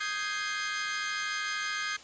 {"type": "chord", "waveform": "sawtooth", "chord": "Ab major seventh", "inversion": "second", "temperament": "equal", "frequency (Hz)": [1244.5, 1568, 1661.2, 2093], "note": ["Eb6", "G6", "Ab6", "C7"], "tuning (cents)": [0, 0, 0, 0], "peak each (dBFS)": -33, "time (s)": [0, 1.97], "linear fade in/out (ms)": 10, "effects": ["white hiss -50 dBFS RMS until 2.03 s", "resampled to 16000 Hz"]}